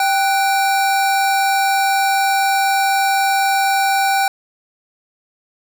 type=tone pair together; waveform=square; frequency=784 / 1484.1 Hz; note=G5 / F#6; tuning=0 / +5 cents; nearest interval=major seventh; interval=1105 cents; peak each=-15 / -22 dBFS; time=0-4.28 s; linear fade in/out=2 ms; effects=none